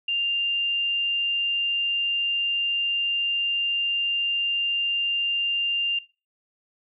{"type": "tone", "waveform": "sine", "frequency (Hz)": 2794, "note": "F7", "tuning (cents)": 0, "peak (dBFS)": -22, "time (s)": [0.08, 5.99], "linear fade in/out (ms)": 5, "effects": ["noise-tail reverb RT60 0.3 s tail -19 dB re dry"]}